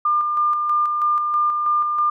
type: tone with tremolo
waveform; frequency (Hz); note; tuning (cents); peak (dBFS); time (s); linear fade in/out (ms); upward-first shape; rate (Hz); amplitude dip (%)
sine; 1200; D6; +37; -15; 0.05-2.1; 5; square; 3.1; 35
effects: none